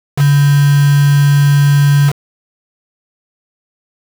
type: tone with quantisation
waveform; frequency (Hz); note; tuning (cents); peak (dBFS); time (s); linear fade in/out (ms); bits
sine; 142.8; D3; -48; -6; 0.16-2.13; 50; 3
effects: none